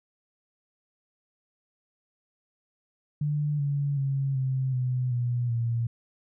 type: tone with pitch steps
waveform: sine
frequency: 148 / 142.3 / 136.82 / 131.55 / 126.48 / 121.61 / 116.93 Hz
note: D3 / C#3 / C#3 / C3 / B2 / B2 / A#2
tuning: +14 / +46 / -22 / +10 / +42 / -26 / +6 cents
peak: -24 dBFS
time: 3.21-5.87 s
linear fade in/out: 5 ms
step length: 380 ms
effects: none